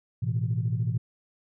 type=chord; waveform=sine; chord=A suspended second; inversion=none; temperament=equal; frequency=110 / 123.47 / 164.81 Hz; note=A2 / B2 / E3; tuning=0 / 0 / 0 cents; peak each=-27 / -27 / -32 dBFS; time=0.22-0.98 s; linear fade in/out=10 ms; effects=tanh soft clip ceiling -17 dBFS